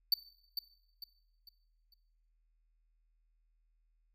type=tone with echo; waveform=square; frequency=4554 Hz; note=C#8; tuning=46 cents sharp; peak=-25 dBFS; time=0.12-0.14 s; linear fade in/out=2 ms; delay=450 ms; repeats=4; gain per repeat=-9 dB; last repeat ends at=1.94 s; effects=noise-tail reverb RT60 0.9 s tail -18 dB re dry + added 40 Hz sine -70 dBFS peak until 4.14 s